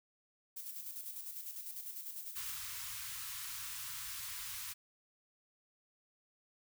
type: noise with tremolo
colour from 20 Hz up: violet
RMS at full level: -44 dBFS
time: 0.56-2.57 s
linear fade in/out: 10 ms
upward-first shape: square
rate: 10 Hz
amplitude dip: 45%
type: band-stop noise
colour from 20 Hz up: white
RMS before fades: -44 dBFS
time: 2.35-4.74 s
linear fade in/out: 20 ms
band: 140 to 980 Hz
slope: 48 dB/octave
effects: none